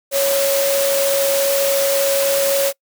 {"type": "tone in noise", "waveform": "sine", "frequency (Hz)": 554.4, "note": "C#5", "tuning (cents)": 0, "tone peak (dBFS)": -15, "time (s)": [0.11, 2.73], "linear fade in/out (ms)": 50, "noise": "white", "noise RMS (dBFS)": -21, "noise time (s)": [0.11, 2.73], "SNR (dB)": 3, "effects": ["noise-tail reverb RT60 0.1 s tail -24 dB re dry", "high-pass 300 Hz 12 dB/octave"]}